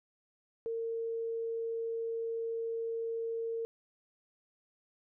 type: tone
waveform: sine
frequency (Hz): 456.9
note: A#4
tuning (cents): -35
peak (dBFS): -33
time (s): 0.66-3.65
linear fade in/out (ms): 0
effects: none